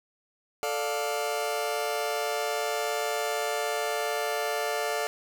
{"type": "chord", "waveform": "sawtooth", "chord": "D minor", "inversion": "second", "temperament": "just", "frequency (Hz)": [440.5, 587.3, 704.8], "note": ["A4", "D5", "F5"], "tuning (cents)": [2, 0, 16], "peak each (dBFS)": -28, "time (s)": [0.63, 5.07], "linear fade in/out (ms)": 0, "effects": []}